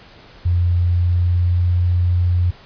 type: tone with pitch glide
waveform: sine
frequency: 87.6 to 88.52 Hz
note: F2 to F2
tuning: +6 to +24 cents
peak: -13 dBFS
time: 0.45-2.51 s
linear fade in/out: 10 ms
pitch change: +18 cents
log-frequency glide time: 0.76-1.79 s
effects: pink hiss -44 dBFS RMS until 2.65 s + resampled to 11025 Hz